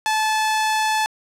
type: tone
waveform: sawtooth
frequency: 868 Hz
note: A5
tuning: 24 cents flat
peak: -14 dBFS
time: 0.06-1.06 s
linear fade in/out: 0 ms
effects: low-pass 10000 Hz 12 dB/octave + 9-bit